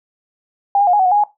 sine tone with pitch steps, 801 / 815 / 716 / 829 / 752 / 728 / 823 / 832 Hz, G5 / G#5 / F5 / G#5 / F#5 / F#5 / G#5 / G#5, +37 / -33 / +43 / -3 / +28 / -28 / -16 / +3 cents, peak -10 dBFS, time 0.75-1.238 s, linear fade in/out 2 ms, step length 61 ms, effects noise-tail reverb RT60 0.2 s tail -17 dB re dry

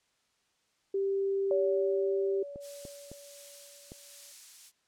sine tone, 392 Hz, G4, in tune, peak -27 dBFS, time 0.94-2.43 s, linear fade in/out 5 ms
sine tone with exponential decay, 569 Hz, C#5, 45 cents sharp, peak -26 dBFS, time 1.51-4.32 s, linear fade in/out 1 ms, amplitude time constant 610 ms
clicks, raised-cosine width 2 ms, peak -31 dBFS, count 4, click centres 2.559 / 2.852 / 3.116 / 3.919 s
violet noise with tremolo, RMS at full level -39 dBFS, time 2.6-4.72 s, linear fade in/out 50 ms, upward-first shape sine, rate 1.4 Hz, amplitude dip 30%
effects white hiss -73 dBFS RMS until 4.87 s + low-pass 7000 Hz 12 dB/octave

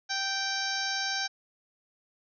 harmonic tone, 781 Hz, G5, 7 cents flat, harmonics 1 / 2 / 3 / 4 / 5 / 6 / 7 / 8, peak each -37 / -33 / -41 / -43 / -37 / -38 / -35 / -40 dBFS, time 0.09-1.28 s, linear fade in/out 20 ms, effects none

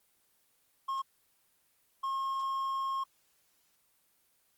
triangle tone bursts at uneven times, 1077 Hz, C6, 50 cents sharp, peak -29 dBFS, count 2, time 0.88-1.02 / 2.03-3.04 s, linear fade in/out 10 ms, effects white hiss -71 dBFS RMS until 4.57 s + Opus 24 kbps

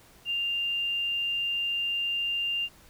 triangle tone with tanh clipping, 2794 Hz, F7, in tune, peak -26 dBFS, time 0.25-2.69 s, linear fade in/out 50 ms, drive 2 dB, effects pink hiss -56 dBFS RMS until 2.89 s

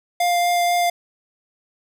square tone with vibrato, 701 Hz, F5, 6 cents sharp, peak -17 dBFS, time 0.2-0.9 s, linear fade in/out 5 ms, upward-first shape triangle, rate 4.1 Hz, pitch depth 9 cents each way, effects none

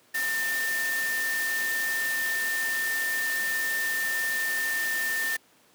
sine tone in noise, 1800 Hz, A6, 39 cents sharp, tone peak -26 dBFS, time 0.14-5.37 s, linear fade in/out 10 ms, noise white, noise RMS -34 dBFS, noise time 0.14-5.37 s, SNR +5 dB, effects pink hiss -60 dBFS RMS until 5.74 s + high-pass 200 Hz 12 dB/octave

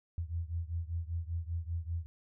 sine beating tone pair, 82.2 / 87.3 Hz, E2 / F2, -4 / 0 cents, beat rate 5.1 Hz, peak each -36 / -38 dBFS, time 0.18-2.06 s, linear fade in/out 0 ms, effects none

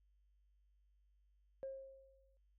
sine tone with exponential decay, 537 Hz, C5, 45 cents sharp, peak -40 dBFS, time 1.63-2.37 s, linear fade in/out 0 ms, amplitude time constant 160 ms, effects tanh soft clip ceiling -37 dBFS + added 50 Hz sine -70 dBFS peak until 2.58 s

